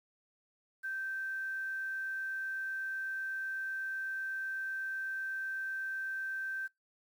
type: tone with quantisation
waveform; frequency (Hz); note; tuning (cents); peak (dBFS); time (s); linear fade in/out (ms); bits
sine; 1558; G6; -11; -35; 0.83-6.68; 20; 10
effects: noise-tail reverb RT60 0.2 s tail -24 dB re dry